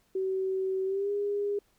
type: tone with pitch glide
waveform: sine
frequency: 380 to 407.3 Hz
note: F#4 to G#4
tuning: +46 to -34 cents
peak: -27 dBFS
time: 0.15-1.59 s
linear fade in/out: 5 ms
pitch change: +120 cents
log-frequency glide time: 0.85-1.11 s
effects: pink hiss -69 dBFS RMS until 1.78 s